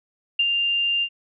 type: tone with ADSR envelope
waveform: sine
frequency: 2794 Hz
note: F7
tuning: in tune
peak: -15 dBFS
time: 0.39-1.09 s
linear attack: 6 ms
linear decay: 44 ms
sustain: -4 dB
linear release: 65 ms
effects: none